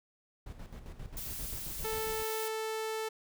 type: noise with tremolo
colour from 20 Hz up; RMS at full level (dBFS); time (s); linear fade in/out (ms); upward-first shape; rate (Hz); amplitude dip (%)
brown; -43; 0.46-2.23; 5; square; 7.5; 60
type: noise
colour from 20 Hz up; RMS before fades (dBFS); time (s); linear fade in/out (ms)
blue; -41; 1.17-2.48; 0
type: tone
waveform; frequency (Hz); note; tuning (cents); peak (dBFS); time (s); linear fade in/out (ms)
sawtooth; 440; A4; 0; -30; 1.84-3.09; 10
effects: none